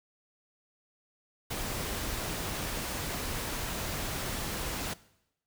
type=noise; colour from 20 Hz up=pink; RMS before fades=-35 dBFS; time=1.5-4.94 s; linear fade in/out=10 ms; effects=noise-tail reverb RT60 0.8 s tail -19 dB re dry